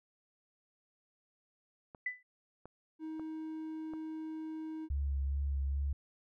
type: clicks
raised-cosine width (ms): 1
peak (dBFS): -35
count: 4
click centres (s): 1.948 / 2.656 / 3.196 / 3.936
type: tone with exponential decay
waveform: sine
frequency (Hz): 1995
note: B6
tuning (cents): +17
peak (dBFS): -30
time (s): 2.06-2.23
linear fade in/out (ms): 5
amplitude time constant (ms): 36
type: tone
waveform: triangle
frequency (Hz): 315.7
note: D#4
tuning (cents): +25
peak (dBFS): -37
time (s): 2.99-4.89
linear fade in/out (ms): 50
type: tone with vibrato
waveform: sine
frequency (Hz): 69.4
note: C#2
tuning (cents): +3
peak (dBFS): -31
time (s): 4.9-5.93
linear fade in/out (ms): 5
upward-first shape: sine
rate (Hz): 2.4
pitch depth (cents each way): 24
effects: none